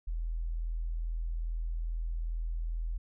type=tone; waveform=sine; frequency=41.2 Hz; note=E1; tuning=in tune; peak=-31 dBFS; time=0.07-2.98 s; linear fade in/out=10 ms; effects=none